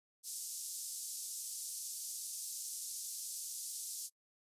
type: band-pass noise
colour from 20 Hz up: white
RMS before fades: -44 dBFS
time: 0.23-4.1 s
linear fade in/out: 50 ms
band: 5200 to 11000 Hz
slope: 24 dB/octave
effects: noise-tail reverb RT60 0.1 s tail -25 dB re dry + resampled to 32000 Hz